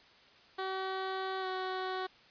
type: tone with pitch glide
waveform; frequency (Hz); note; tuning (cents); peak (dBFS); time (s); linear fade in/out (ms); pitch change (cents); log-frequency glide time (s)
15% pulse; 380 to 373.9; F#4 to F#4; +46 to +18; -28; 0.58-2.07; 10; -28; 1.4-1.46
effects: white hiss -60 dBFS RMS until 2.3 s + resampled to 11025 Hz